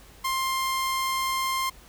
sawtooth tone, 1055 Hz, C6, 14 cents sharp, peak -21 dBFS, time 0.24-1.7 s, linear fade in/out 10 ms, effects added 50 Hz sine -52 dBFS peak until 1.88 s + pink hiss -52 dBFS RMS until 1.88 s

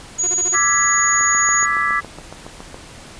sine tone, 6740 Hz, G#8, 25 cents sharp, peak -16 dBFS, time 0.18-1.66 s, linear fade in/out 20 ms
sawtooth tone bursts, 359.7 Hz, F#4, 49 cents flat, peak -23 dBFS, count 5, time 0.23-0.561 s, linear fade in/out 10 ms, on 43 ms, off 29 ms
sine chord, E dominant seventh, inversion third, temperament equal with one note detuned, 1174.7 / 1318.5 / 1674.7 / 1975.5 Hz, D6 / E6 / G#6 / B6, 0 / 0 / +14 / 0 cents, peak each -20 / -24 / -22 / -20 dBFS, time 0.53-2.01 s, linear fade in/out 20 ms
click train, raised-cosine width 1 ms, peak -19 dBFS, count 12, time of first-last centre 1.21-2.744 s, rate 7.17 Hz
effects pink hiss -39 dBFS RMS until 3.19 s + resampled to 22050 Hz

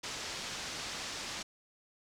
white low-pass noise, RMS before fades -41 dBFS, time 0.03-1.43 s, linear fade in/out 10 ms, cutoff 6500 Hz, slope 24 dB/octave, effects none

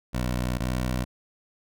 15% pulse tone pair in turn, 61.74 / 62.53 Hz, B1 / B1, 0 / +22 cents, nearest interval unison, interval 22 cents, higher second, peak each -19 dBFS, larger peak neither, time 0.13-0.59 / 0.59-1.05 s, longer neither, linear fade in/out 20 ms, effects none

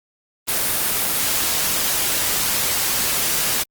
white noise, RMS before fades -20 dBFS, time 0.47-3.64 s, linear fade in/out 20 ms, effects Opus 24 kbps

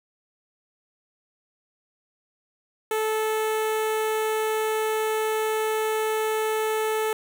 sawtooth tone with notch filter, 435.9 Hz, A4, 16 cents flat, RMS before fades -25 dBFS, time 2.91-7.13 s, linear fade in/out 2 ms, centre 4900 Hz, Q 1.3, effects none

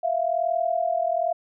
sine tone pair together, 659.3 / 700.4 Hz, E5 / F5, 0 / +5 cents, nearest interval minor second, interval 105 cents, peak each -24 dBFS, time 0.03-1.33 s, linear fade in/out 10 ms, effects none

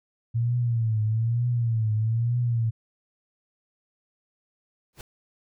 sine tone with vibrato, 114.6 Hz, A#2, 29 cents flat, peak -21 dBFS, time 0.34-2.71 s, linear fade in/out 20 ms, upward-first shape triangle, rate 1.1 Hz, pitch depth 120 cents each way
pink noise with exponential growth, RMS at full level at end -37 dBFS, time 4.93-5.01 s, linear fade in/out 1 ms, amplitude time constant 16 ms
effects none

